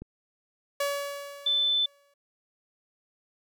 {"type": "click", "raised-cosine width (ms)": 3, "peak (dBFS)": -27, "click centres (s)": 0.02}
{"type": "tone with exponential decay", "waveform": "sawtooth", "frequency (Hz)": 567, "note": "C#5", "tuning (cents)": 39, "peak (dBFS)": -21, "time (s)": [0.8, 2.14], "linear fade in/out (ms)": 5, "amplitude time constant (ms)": 290}
{"type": "tone", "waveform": "sine", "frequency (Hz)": 3520, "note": "A7", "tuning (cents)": 0, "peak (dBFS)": -22, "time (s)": [1.46, 1.86], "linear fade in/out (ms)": 5}
{"effects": []}